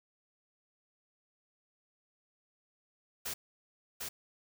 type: noise with echo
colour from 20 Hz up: white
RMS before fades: -38 dBFS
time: 3.25-3.34 s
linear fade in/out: 10 ms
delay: 750 ms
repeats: 1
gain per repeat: -2 dB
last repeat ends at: 4.09 s
effects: none